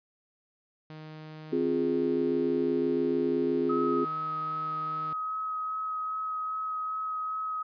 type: tone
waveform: sawtooth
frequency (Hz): 155.56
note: D#3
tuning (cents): 0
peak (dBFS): -38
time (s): 0.9-5.13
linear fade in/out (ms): 0
type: chord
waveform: sine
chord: F minor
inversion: second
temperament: equal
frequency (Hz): 261.6 / 349.2 / 415.3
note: C4 / F4 / Ab4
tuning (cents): 0 / 0 / 0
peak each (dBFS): -29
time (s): 1.52-4.05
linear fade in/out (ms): 10
type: tone with vibrato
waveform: sine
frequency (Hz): 1272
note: D#6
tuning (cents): +38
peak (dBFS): -30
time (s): 3.69-7.63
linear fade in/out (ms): 10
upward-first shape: sine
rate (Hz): 2.5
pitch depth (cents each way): 10
effects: resampled to 11025 Hz